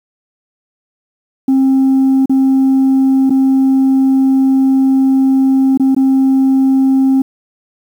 sine tone with dropouts, 266.5 Hz, C4, 32 cents sharp, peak -5 dBFS, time 1.48-7.22 s, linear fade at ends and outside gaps 5 ms, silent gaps 2.258-2.295 / 3.297-3.304 / 5.775-5.797 / 5.948-5.964 s, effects tanh soft clip ceiling -6 dBFS + 7-bit

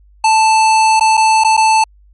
square tone with dropouts, 880 Hz, A5, in tune, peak -8 dBFS, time 0.24-1.84 s, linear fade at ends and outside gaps 5 ms, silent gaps 0.997-1.008 / 1.171-1.175 / 1.438-1.446 / 1.568-1.575 s, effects added 50 Hz sine -43 dBFS peak until 2.13 s + MP3 48 kbps

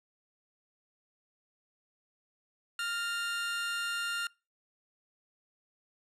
25% pulse tone pair together, 1400 / 1830.5 Hz, F6 / A#6, +4 / -32 cents, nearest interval perfect fourth, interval 464 cents, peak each -29 / -39 dBFS, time 2.79-4.27 s, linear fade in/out 2 ms, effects noise-tail reverb RT60 0.3 s tail -25 dB re dry + low-pass 11000 Hz 12 dB/octave

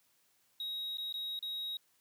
triangle tone with dropouts, 3800 Hz, A#7, 33 cents sharp, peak -35 dBFS, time 0.6-1.77 s, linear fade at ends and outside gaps 2 ms, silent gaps 0.972-0.982 / 1.126-1.14 / 1.391-1.426 s, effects white hiss -72 dBFS RMS until 2 s + high-pass 80 Hz 12 dB/octave

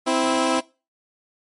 15% pulse tone pair together, 260.6 / 327.8 Hz, C4 / E4, -7 / -10 cents, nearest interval major third, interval 397 cents, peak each -15 dBFS, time 0.06-0.61 s, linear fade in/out 20 ms, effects noise-tail reverb RT60 0.3 s tail -21 dB re dry + MP3 48 kbps

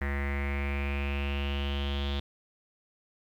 square tone with low-pass filter sweep, 70.3 Hz, C#2, 25 cents sharp, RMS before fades -31 dBFS, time 0.01-2.2 s, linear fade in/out 5 ms, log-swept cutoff 1900 to 3500 Hz, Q 7.1, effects 10-bit

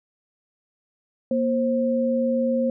sine tone pair together, 236.8 / 529 Hz, A#3 / C5, +27 / +19 cents, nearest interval octave + major second, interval 1392 cents, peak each -22 / -22 dBFS, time 1.31-2.7 s, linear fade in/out 2 ms, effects none

